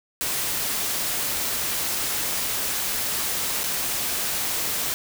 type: noise with dropouts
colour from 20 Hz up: white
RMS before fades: -26 dBFS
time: 0.21-4.94 s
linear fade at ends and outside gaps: 0 ms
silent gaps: 3.633-3.639 s
effects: none